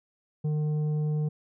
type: tone with tanh clipping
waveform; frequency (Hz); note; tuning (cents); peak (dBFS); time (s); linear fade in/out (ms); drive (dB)
triangle; 151.7; D#3; -44; -26; 0.44-1.29; 10; 11
effects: none